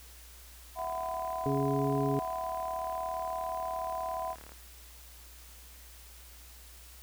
sine chord, E suspended second, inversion none, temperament equal with one note detuned, 659.3 / 740 / 1009.1 Hz, E5 / F#5 / B5, 0 / 0 / +37 cents, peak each -37 dBFS, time 0.75-4.36 s, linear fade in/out 50 ms
click train, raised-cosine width 0.5 ms, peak -34 dBFS, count 139, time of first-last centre 0.79-4.52 s, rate 37 Hz
harmonic tone, 138.59 Hz, C#3, in tune, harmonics 1 / 2 / 3, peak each -32 / -32 / -32 dBFS, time 1.46-2.19 s, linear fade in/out 0 ms
effects added 60 Hz sine -52 dBFS peak until 7.02 s + white hiss -54 dBFS RMS until 7.02 s

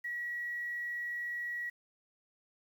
sine tone with quantisation, 1921 Hz, B6, 48 cents flat, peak -35 dBFS, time 0.04-1.7 s, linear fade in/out 10 ms, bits 10, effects none

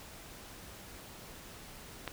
click, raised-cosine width 0.3 ms, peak -20 dBFS, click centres 2.077 s, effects pink hiss -50 dBFS RMS until 2.12 s

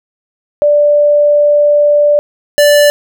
sine / square tone pair in turn, 587.3 / 585.2 Hz, D5 / D5, 0 / -6 cents, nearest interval unison, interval 6 cents, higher first, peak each -5 dBFS, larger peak neither, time 0.62-2.19 / 2.58-2.9 s, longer first, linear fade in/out 0 ms, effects none

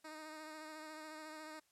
10% pulse tone with vibrato, 310.5 Hz, D#4, 3 cents flat, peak -40 dBFS, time 0.04-1.6 s, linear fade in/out 10 ms, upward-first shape sine, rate 14 Hz, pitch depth 25 cents each way, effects white hiss -75 dBFS RMS until 1.71 s + low-pass 11000 Hz 12 dB/octave

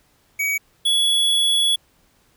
square tone pair in turn, 2263 / 3381 Hz, C#7 / G#7, +35 / +30 cents, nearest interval perfect fifth, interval 695 cents, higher second, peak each -20 / -16 dBFS, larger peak second, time 0.39-0.58 / 0.85-1.76 s, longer second, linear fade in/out 10 ms, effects pink hiss -60 dBFS RMS until 2.36 s

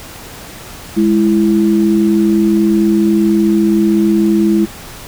sine tone pair together, 207.7 / 331.9 Hz, G#3 / E4, 0 / +12 cents, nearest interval minor sixth, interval 812 cents, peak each -11 dBFS, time 0.96-4.66 s, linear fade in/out 20 ms, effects pink hiss -32 dBFS RMS until 5.07 s

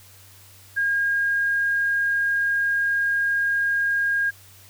sine tone, 1623 Hz, G#6, 40 cents flat, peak -19 dBFS, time 0.76-4.31 s, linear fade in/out 20 ms, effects added 96 Hz sine -51 dBFS peak until 4.69 s + white hiss -50 dBFS RMS until 4.69 s

